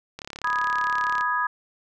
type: click train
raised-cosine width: 0.2 ms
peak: -18 dBFS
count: 37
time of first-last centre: 0.19-1.21 s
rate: 35.3 Hz
type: chord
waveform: sine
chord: G# minor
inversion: first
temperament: equal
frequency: 987.8 / 1244.5 / 1661.2 Hz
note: B5 / D#6 / G#6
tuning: 0 / 0 / 0 cents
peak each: -26 dBFS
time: 0.44-1.47 s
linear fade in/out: 5 ms
effects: none